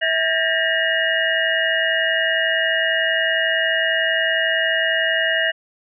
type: tone cluster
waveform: sine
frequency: 650 / 1608 / 1793 / 1904 / 2868 Hz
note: E5 / G6 / A6 / A#6 / F7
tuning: -24 / +44 / +32 / +36 / +45 cents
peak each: -23 dBFS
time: 0.01-5.52 s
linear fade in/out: 20 ms
effects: none